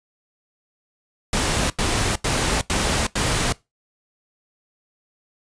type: noise bursts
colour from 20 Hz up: pink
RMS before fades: -21 dBFS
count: 5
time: 1.33-3.524 s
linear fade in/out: 2 ms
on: 370 ms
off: 86 ms
effects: noise-tail reverb RT60 0.2 s tail -20 dB re dry + resampled to 22050 Hz